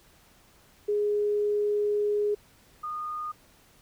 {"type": "tone pair in turn", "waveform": "sine", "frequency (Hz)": [415.1, 1226.1], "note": ["G#4", "D#6"], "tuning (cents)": [-1, -26], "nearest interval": "octave + perfect fifth", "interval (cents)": 1875, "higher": "second", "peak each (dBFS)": [-23, -31], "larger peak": "first", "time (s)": [[0.88, 2.35], [2.83, 3.32]], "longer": "first", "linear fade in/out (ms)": 10, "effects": ["pink hiss -59 dBFS RMS until 3.81 s"]}